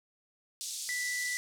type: band-pass noise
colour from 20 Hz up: pink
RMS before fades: -39 dBFS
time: 0.61-1.37 s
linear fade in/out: 0 ms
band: 4400 to 10000 Hz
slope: 24 dB/octave
type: tone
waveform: triangle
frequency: 1975.5 Hz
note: B6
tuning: in tune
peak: -31 dBFS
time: 0.89-1.37 s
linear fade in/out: 0 ms
effects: none